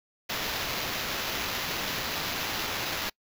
blue noise with sample-and-hold, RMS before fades -32 dBFS, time 0.29-3.1 s, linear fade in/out 10 ms, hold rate 8820 Hz, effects noise-tail reverb RT60 0.1 s tail -26 dB re dry

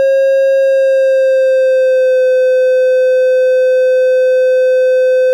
triangle tone with pitch glide, 540 to 512.6 Hz, C#5 to C5, -45 to -36 cents, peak -5 dBFS, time 0-5.33 s, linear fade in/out 0 ms, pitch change -91 cents, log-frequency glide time 0.6-2.23 s, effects none

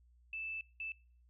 sine tone bursts at uneven times, 2637 Hz, E7, in tune, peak -39 dBFS, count 2, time 0.33-0.61 / 0.8-0.92 s, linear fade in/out 2 ms, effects noise-tail reverb RT60 0.5 s tail -26 dB re dry + added 60 Hz sine -63 dBFS peak until 1.29 s

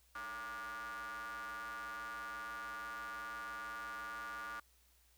45% pulse ring-modulated tone, 125.6 Hz, B2, 30 cents sharp, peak -40 dBFS, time 0.15-4.6 s, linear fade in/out 5 ms, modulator 1310 Hz, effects added 60 Hz sine -70 dBFS peak until 5.17 s + white hiss -71 dBFS RMS until 5.17 s

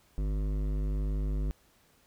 sine tone with hard clipping, 50.7 Hz, G#1, 41 cents flat, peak -30 dBFS, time 0.18-1.51 s, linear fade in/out 0 ms, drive 14 dB, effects pink hiss -65 dBFS RMS until 2.06 s

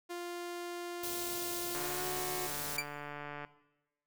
sawtooth tone with pitch glide, 349.2 to 364.9 Hz, F4 to F#4, 0 to -24 cents, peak -35 dBFS, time 0.09-2.48 s, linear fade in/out 20 ms, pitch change +76 cents, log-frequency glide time 1.73-2.06 s
white band-stop noise, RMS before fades -40 dBFS, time 1.03-2.77 s, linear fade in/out 5 ms, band 700 to 3000 Hz, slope 24 dB/octave
click train, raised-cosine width 0.5 ms, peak -28 dBFS, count 249, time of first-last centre 1.75-3.449 s, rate 146 Hz
sawtooth tone with exponential decay, 2341 Hz, D7, 6 cents flat, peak -25 dBFS, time 2.78-2.87 s, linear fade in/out 5 ms, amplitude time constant 18 ms
effects noise-tail reverb RT60 1.0 s tail -17 dB re dry

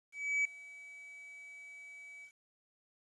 triangle tone with ADSR envelope, 2285 Hz, D7, 48 cents flat, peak -26 dBFS, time 0.12-2.32 s, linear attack 330 ms, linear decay 4 ms, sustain -21 dB, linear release 84 ms, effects resampled to 22050 Hz + 11-bit

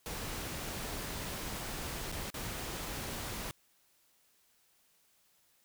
pink noise with dropouts, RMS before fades -40 dBFS, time 0.06-3.51 s, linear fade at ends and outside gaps 0 ms, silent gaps 2.117-2.124 / 2.302-2.342 s, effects white hiss -70 dBFS RMS until 5.64 s

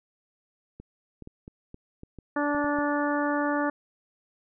clicks, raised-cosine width 3 ms, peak -29 dBFS, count 10, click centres 0.8 / 1.223 / 1.274 / 1.479 / 1.744 / 2.034 / 2.187 / 2.548 / 2.644 / 2.787 s
harmonic tone, 291.2 Hz, D4, 15 cents flat, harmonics 1 / 2 / 3 / 4 / 5 / 6, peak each -27 / -30 / -32 / -33 / -34 / -35 dBFS, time 2.36-3.7 s, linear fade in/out 5 ms
effects none

